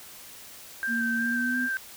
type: tone with vibrato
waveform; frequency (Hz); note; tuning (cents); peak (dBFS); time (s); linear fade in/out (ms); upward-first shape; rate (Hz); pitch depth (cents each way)
sine; 1568; G6; 0; -26; 0.83-1.77; 0; square; 2.8; 15
type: tone with pitch glide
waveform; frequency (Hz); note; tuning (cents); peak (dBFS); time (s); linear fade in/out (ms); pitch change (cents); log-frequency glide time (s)
sine; 233.1 to 249.8; A#3 to B3; 0 to +20; -28; 0.87-1.69; 50; +120; 1.2-1.56
effects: white hiss -46 dBFS RMS until 1.96 s